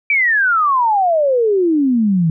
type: exponential sweep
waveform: sine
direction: down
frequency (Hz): 2349 to 156.8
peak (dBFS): -11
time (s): 0.1-2.3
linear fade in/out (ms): 2
effects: none